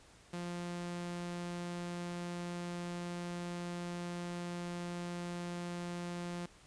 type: tone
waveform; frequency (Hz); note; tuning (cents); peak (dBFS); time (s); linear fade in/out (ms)
sawtooth; 174.61; F3; 0; -35; 0.33-6.46; 5
effects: pink hiss -61 dBFS RMS until 6.66 s + resampled to 22050 Hz